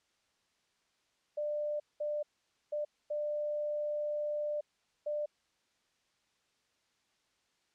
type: tone bursts at uneven times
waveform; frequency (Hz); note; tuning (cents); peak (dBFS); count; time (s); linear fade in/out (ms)
sine; 595; D5; +22; -32; 5; 1.37-1.8 / 2-2.23 / 2.72-2.85 / 3.1-4.61 / 5.06-5.26; 10
effects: white hiss -75 dBFS RMS until 7.74 s + low-pass 6000 Hz 12 dB/octave